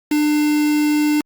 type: tone with quantisation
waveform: triangle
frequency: 299.3 Hz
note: D4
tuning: 33 cents sharp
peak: -12 dBFS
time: 0.11-1.21 s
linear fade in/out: 5 ms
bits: 4
effects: Opus 48 kbps